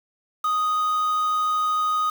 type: tone with quantisation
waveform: triangle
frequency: 1244.5 Hz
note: D#6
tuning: in tune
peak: -18 dBFS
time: 0.44-2.1 s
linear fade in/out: 5 ms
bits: 6
effects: none